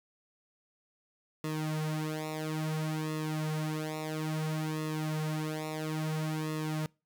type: tone with flanger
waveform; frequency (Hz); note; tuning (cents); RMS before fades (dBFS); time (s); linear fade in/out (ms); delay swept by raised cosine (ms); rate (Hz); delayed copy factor
sawtooth; 155.56; D#3; 0; -34; 1.44-6.86; 0; 1.3 to 5.8; 0.59; -0.9
effects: noise-tail reverb RT60 0.3 s tail -26 dB re dry